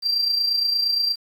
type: tone with amplitude modulation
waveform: sine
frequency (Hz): 4717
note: D8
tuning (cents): +7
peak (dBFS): -14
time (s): 0.02-1.16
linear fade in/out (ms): 50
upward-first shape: sine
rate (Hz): 28.6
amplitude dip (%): 60
effects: tanh soft clip ceiling -16 dBFS + 8-bit